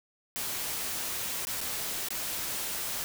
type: noise with dropouts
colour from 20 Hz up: white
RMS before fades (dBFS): -34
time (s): 0.36-3.04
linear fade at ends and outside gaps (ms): 0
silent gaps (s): 1.451-1.47 / 1.606-1.613 / 2.086-2.105
effects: none